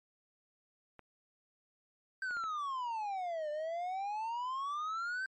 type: clicks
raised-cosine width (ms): 0.5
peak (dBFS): -36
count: 4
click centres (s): 0.993 / 2.309 / 2.369 / 2.439
type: exponential two-way sweep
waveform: triangle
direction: down then up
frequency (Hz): 1568 to 591 to 1568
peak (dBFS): -33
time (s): 2.22-5.26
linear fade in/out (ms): 2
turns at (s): 3.5
effects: MP3 32 kbps